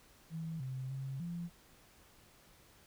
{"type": "tone with pitch steps", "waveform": "sine", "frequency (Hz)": [162.3, 130.6, 134.5, 171.6], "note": ["E3", "C3", "C3", "F3"], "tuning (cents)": [-27, -3, 48, -30], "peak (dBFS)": -38, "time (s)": [0.3, 1.5], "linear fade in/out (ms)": 50, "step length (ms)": 300, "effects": ["pink hiss -63 dBFS RMS until 2.86 s"]}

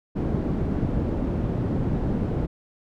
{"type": "low-pass noise", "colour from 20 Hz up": "white", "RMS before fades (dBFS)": -25, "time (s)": [0.15, 2.47], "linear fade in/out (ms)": 20, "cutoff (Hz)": 240, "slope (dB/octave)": 12, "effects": []}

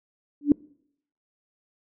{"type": "tone with exponential growth", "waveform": "sine", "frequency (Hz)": 290, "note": "D4", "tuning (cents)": -22, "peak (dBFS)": -9, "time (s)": [0.41, 0.52], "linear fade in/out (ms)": 2, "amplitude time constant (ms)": 22, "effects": ["noise-tail reverb RT60 0.7 s tail -25 dB re dry"]}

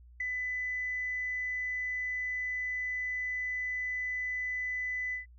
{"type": "tone with ADSR envelope", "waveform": "sine", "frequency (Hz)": 2000, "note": "B6", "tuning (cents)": 21, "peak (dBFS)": -26, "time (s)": [0.2, 5.26], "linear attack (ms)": 7, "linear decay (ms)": 3, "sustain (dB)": -5, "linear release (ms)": 130, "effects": ["tanh soft clip ceiling -25 dBFS", "added 60 Hz sine -52 dBFS peak until 5.38 s"]}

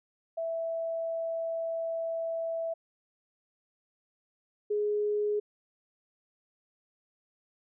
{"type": "tone pair in turn", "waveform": "sine", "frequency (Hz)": [659.3, 417.1], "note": ["E5", "G#4"], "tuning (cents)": [0, 7], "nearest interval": "minor sixth", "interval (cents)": 793, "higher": "first", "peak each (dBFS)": [-30, -26], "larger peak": "second", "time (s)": [[0.37, 2.74], [4.7, 5.4]], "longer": "first", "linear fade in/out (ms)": 10, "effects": []}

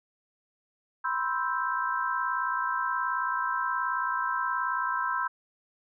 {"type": "chord", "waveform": "sine", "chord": "C major seventh", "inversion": "third", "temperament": "equal", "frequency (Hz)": [987.8, 1046.5, 1318.5, 1568], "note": ["B5", "C6", "E6", "G6"], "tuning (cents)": [0, 0, 0, 0], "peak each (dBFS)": -32, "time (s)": [1.04, 5.28], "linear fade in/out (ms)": 10, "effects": []}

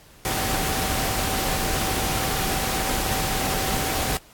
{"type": "tone in noise", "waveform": "sine", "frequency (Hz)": 767, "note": "G5", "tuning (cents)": -38, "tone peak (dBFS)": -31, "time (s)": [0.25, 4.17], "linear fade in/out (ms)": 0, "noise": "pink", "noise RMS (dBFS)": -25, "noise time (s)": [0.25, 4.17], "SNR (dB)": -9, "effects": ["pink hiss -51 dBFS RMS until 4.33 s", "AAC 64 kbps"]}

